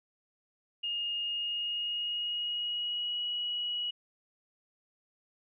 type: tone with pitch glide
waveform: sine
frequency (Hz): 2844 to 2916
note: F7 to F#7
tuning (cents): +31 to -26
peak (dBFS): -31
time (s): 0.83-3.91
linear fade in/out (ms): 10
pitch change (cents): +43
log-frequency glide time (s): 1.19-3.22
effects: none